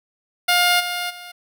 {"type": "tone with level steps", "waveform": "10% pulse", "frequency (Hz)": 709, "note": "F5", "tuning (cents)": 26, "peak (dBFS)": [-6, -15, -27], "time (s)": [0.48, 1.32], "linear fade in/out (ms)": 10, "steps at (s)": [0.79, 1.09], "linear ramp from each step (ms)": 20, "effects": []}